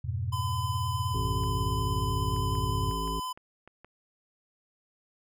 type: chord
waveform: sine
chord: F diminished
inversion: none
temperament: equal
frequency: 87.31 / 103.83 / 123.47 Hz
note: F2 / Ab2 / Cb3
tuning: 0 / 0 / 0 cents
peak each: -33 dBFS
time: 0.04-2.92 s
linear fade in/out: 10 ms
type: tone with vibrato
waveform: square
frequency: 1012 Hz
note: B5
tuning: 42 cents sharp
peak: -33 dBFS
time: 0.32-3.33 s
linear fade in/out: 10 ms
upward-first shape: triangle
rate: 9.6 Hz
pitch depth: 13 cents each way
type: harmonic tone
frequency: 53.3 Hz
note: G#1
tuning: 46 cents sharp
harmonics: 1 / 3 / 5 / 7 / 8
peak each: -33 / -38 / -40 / -41 / -42 dBFS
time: 1.14-3.2 s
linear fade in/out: 5 ms
type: clicks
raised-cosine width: 0.5 ms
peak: -34 dBFS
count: 8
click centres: 1.436 / 2.364 / 2.553 / 2.912 / 3.077 / 3.375 / 3.676 / 3.846 s
effects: none